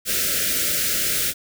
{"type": "band-stop noise", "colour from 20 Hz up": "white", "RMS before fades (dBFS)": -22, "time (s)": [0.05, 1.34], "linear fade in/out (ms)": 50, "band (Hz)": [640, 1300], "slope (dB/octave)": 96, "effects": []}